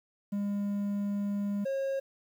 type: tone pair in turn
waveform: triangle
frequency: 202.6 / 542 Hz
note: G#3 / C#5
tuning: -43 / -39 cents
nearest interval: octave + perfect fourth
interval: 1704 cents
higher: second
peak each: -27 dBFS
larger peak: neither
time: 0.32-1.65 / 1.65-2 s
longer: first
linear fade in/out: 10 ms
effects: 10-bit